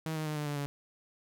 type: tone with pitch steps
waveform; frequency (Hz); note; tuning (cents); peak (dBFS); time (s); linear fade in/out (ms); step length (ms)
sawtooth; 159.2 / 155.74 / 152.36 / 149.05 / 145.82 / 142.65; D#3 / D#3 / D#3 / D3 / D3 / C#3; +40 / +2 / -36 / +26 / -12 / +50; -29; 0.06-0.66; 0; 100
effects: none